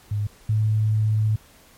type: tone pair in turn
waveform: sine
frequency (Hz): 103.83 / 108.06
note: G#2 / A2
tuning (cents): 0 / -31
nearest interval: minor second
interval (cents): 69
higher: second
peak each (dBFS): -21 / -17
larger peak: second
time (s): 0.11-0.27 / 0.49-1.36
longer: second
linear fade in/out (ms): 5
effects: pink hiss -52 dBFS RMS until 1.77 s + MP3 64 kbps